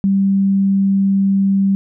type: tone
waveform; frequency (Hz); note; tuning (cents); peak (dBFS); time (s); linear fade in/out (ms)
sine; 195.6; G3; -4; -11; 0.04-1.75; 0
effects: none